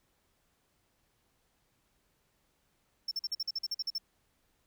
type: tone bursts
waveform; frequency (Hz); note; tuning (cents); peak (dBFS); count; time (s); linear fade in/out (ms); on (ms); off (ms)
triangle; 5400; E8; +41; -30; 12; 3.08-3.982; 5; 33; 46
effects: pink hiss -74 dBFS RMS until 4.66 s